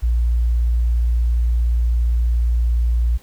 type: tone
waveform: sine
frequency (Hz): 58.6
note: A#1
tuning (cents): +10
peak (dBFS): -13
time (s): 0.02-3.18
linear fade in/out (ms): 20
effects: tanh soft clip ceiling -10 dBFS + pink hiss -50 dBFS RMS until 3.22 s